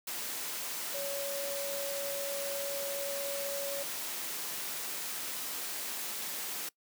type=tone in noise; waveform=sine; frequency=561 Hz; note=C#5; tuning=21 cents sharp; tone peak=-36 dBFS; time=0.94-3.83 s; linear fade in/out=5 ms; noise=white; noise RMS=-38 dBFS; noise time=0.07-6.69 s; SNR=-1 dB; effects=noise-tail reverb RT60 0.1 s tail -22 dB re dry + high-pass 200 Hz 12 dB/octave